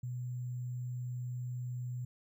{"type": "tone with sample-and-hold", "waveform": "sine", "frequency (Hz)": 124.2, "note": "B2", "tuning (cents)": 10, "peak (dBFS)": -36, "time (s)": [0.03, 2.05], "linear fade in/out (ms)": 5, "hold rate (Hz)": 7350, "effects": []}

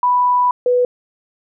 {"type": "tone pair in turn", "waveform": "sine", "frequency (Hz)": [987.8, 493.9], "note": ["B5", "B4"], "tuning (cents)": [0, 0], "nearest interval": "octave", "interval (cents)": 1200, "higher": "first", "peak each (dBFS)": -11, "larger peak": "neither", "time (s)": [[0.03, 0.51], [0.66, 0.85]], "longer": "first", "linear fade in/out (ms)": 2, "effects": []}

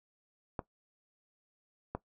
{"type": "clicks", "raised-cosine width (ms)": 1, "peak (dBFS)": -21, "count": 2, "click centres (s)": [0.592, 1.95], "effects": ["noise-tail reverb RT60 0.1 s tail -17 dB re dry"]}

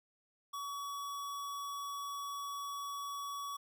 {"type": "tone", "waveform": "square", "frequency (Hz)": 1131, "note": "C#6", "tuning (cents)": 34, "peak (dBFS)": -40, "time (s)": [0.53, 3.57], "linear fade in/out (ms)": 10, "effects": ["13-bit"]}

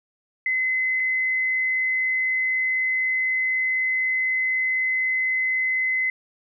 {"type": "tone pair in turn", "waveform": "sine", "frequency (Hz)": [2041, 2041], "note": ["C7", "C7"], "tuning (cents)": [-44, -44], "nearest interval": "unison", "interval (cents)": 0, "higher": "neither", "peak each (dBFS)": [-20, -20], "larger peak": "neither", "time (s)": [[0.46, 1], [1, 6.1]], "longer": "second", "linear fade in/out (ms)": 2, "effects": []}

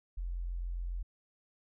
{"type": "tone", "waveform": "sine", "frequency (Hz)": 43.65, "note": "F1", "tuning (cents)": 0, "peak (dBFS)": -34, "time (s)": [0.17, 1.03], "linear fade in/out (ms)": 10, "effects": []}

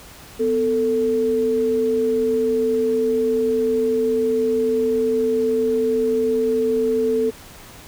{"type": "tone pair together", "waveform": "sine", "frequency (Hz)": [250, 444.7], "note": ["B3", "A4"], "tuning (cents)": [21, 18], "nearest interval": "minor seventh", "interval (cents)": 997, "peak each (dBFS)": [-24, -17], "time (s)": [0.39, 7.31], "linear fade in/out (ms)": 20, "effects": ["pink hiss -42 dBFS RMS until 7.87 s"]}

